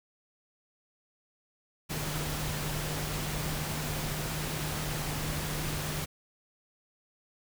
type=tone in noise; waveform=sine; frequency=151.5 Hz; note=D#3; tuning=46 cents flat; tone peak=-36 dBFS; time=1.89-6.06 s; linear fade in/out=20 ms; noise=pink; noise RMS=-35 dBFS; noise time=1.89-6.06 s; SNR=-4 dB; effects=none